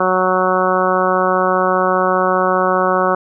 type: harmonic tone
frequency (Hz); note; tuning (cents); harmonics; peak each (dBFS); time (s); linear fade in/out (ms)
185; F#3; 0; 1 / 2 / 3 / 4 / 5 / 6 / 7 / 8; -24 / -20 / -18 / -21 / -23 / -19 / -20 / -24; 0-3.15; 5
effects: none